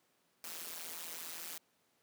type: noise with amplitude modulation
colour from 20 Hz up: white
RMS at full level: -41 dBFS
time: 0.44-1.58 s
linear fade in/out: 2 ms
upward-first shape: sine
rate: 166 Hz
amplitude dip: 100%
effects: pink hiss -74 dBFS RMS until 2.02 s + high-pass 200 Hz 12 dB/octave